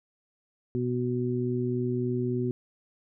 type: harmonic tone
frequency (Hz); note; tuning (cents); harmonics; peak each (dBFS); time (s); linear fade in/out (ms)
123.47; B2; 0; 1 / 2 / 3; -30 / -30 / -30; 0.75-2.51; 0
effects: none